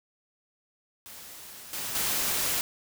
white noise with level steps, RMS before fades -45 / -34 / -28 dBFS, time 1.06-2.61 s, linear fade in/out 0 ms, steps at 1.73 / 1.95 s, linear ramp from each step 2 ms, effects none

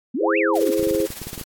sine exponential two-way sweep, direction up then down, 213.6 to 2794 to 244.1 Hz, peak -21 dBFS, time 0.14-0.71 s, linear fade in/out 10 ms, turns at 0.38 s
sine chord, E augmented, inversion none, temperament equal, 329.6 / 415.3 / 523.3 Hz, E4 / G#4 / B#4, 0 / 0 / 0 cents, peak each -22 dBFS, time 0.2-1.07 s, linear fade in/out 20 ms
white noise with tremolo, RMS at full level -33 dBFS, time 0.55-1.44 s, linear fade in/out 5 ms, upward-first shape sine, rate 18 Hz, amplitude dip 60%
clicks, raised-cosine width 3 ms, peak -20 dBFS, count 12, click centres 0.795 / 0.828 / 0.871 / 0.91 / 0.949 / 1.002 / 1.104 / 1.217 / 1.27 / 1.331 / 1.378 / 1.413 s
effects AAC 64 kbps

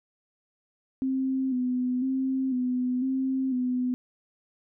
sine tone with vibrato, 257.3 Hz, C4, 29 cents flat, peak -24 dBFS, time 1.02-3.94 s, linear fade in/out 0 ms, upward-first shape square, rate 1 Hz, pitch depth 44 cents each way, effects none

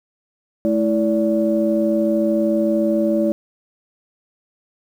sine tone cluster, 215.7 / 329 / 576 Hz, A3 / E4 / D5, -34 / -3 / -34 cents, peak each -19 dBFS, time 0.65-3.32 s, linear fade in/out 0 ms, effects tanh soft clip ceiling -5 dBFS + 8-bit

